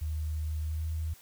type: tone with pitch glide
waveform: sine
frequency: 77.3 to 79.47 Hz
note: D#2 to D#2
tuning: -11 to +37 cents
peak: -30 dBFS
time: 0.01-1.14 s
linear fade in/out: 10 ms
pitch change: +48 cents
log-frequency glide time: 0.62-0.87 s
effects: white hiss -56 dBFS RMS until 1.21 s